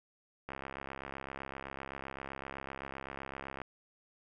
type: click train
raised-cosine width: 0.5 ms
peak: -26 dBFS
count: 213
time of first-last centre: 0.49-3.617 s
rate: 67.8 Hz
effects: none